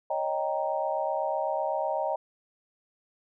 sine chord, Eb dominant seventh, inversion third, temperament equal, 554.4 / 622.3 / 784 / 932.3 Hz, Db5 / Eb5 / G5 / Bb5, 0 / 0 / 0 / 0 cents, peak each -33 / -30 / -32 / -33 dBFS, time 0.1-2.16 s, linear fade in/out 5 ms, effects none

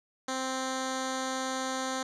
10% pulse tone with low-pass filter, 261.6 Hz, C4, in tune, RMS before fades -33 dBFS, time 0.28-2.03 s, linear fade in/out 5 ms, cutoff 6900 Hz, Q 2, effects none

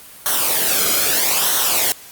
white noise with flanger, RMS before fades -17 dBFS, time 0.26-1.92 s, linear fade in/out 0 ms, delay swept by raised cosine 0.41 to 1.11 ms, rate 0.78 Hz, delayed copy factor -0.65, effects white hiss -40 dBFS RMS until 2.11 s + Opus 32 kbps

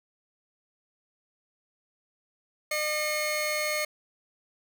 sawtooth tone pair together, 605.6 / 2160 Hz, D#5 / C#7, -47 / -45 cents, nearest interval octave + minor seventh, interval 2202 cents, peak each -26 / -26 dBFS, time 2.71-3.85 s, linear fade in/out 5 ms, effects none

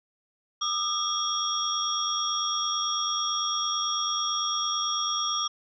sine tone cluster, 1207 / 1296 / 3298 / 3552 / 5610 Hz, D6 / E6 / G#7 / A7 / F8, +47 / -30 / -13 / +16 / +7 cents, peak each -30 / -36 / -30 / -37 / -31 dBFS, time 0.61-5.48 s, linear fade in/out 10 ms, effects none

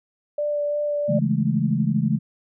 sine tone with vibrato, 587.3 Hz, D5, in tune, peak -21 dBFS, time 0.38-1.19 s, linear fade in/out 5 ms, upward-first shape sine, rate 2.9 Hz, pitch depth 11 cents each way
sine chord, A major seventh, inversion first, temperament equal, 138.59 / 164.81 / 207.7 / 220 Hz, C#3 / E3 / G#3 / A3, 0 / 0 / 0 / 0 cents, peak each -24 dBFS, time 1.08-2.19 s, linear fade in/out 20 ms
effects none

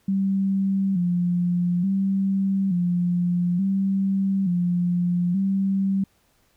sine tone with vibrato, 185 Hz, F#3, in tune, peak -19 dBFS, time 0.08-6.04 s, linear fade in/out 5 ms, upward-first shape square, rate 0.57 Hz, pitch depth 84 cents each way, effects pink hiss -64 dBFS RMS until 6.56 s

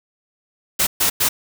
white noise bursts at uneven times, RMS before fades -17 dBFS, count 3, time 0.79-0.87 / 1-1.1 / 1.2-1.29 s, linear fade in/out 10 ms, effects none

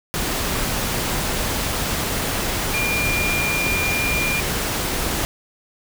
sine tone in noise, 2402 Hz, D7, 38 cents sharp, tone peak -21 dBFS, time 2.74-4.4 s, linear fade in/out 0 ms, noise pink, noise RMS -23 dBFS, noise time 0.14-5.25 s, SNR -1 dB, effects none

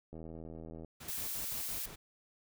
click train, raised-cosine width 2 ms, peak -34 dBFS, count 59, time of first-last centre 0.13-0.847 s, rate 80.9 Hz
pink noise bursts, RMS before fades -49 dBFS, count 6, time 1-1.96 s, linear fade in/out 10 ms, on 110 ms, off 60 ms
blue noise, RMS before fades -39 dBFS, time 1.08-1.86 s, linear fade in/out 5 ms
effects none

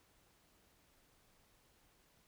silence, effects pink hiss -71 dBFS RMS until 2.27 s

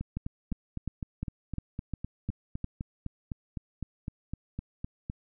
two click trains, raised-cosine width 5 ms, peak -22 / -20 dBFS, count 21 / 8, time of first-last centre 0.01-5.099 / 0.17-2.643 s, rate 3.93 / 2.83 Hz, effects none

